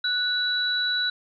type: tone pair together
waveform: sine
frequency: 1480 / 3930 Hz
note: F#6 / B7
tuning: 0 / -9 cents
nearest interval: octave + perfect fourth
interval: 1691 cents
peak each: -26 / -24 dBFS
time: 0.04-1.1 s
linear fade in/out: 5 ms
effects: none